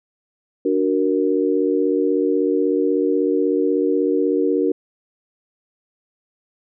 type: chord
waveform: sine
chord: D augmented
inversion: none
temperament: equal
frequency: 293.7 / 370 / 466.2 Hz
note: D4 / F#4 / A#4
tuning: 0 / 0 / 0 cents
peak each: -20 dBFS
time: 0.65-4.72 s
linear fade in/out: 5 ms
effects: none